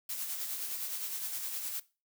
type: noise with tremolo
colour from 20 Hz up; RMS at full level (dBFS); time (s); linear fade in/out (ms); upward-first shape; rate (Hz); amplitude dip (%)
blue; -36; 0.09-1.8; 5; sine; 9.7; 40
effects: noise-tail reverb RT60 0.3 s tail -19 dB re dry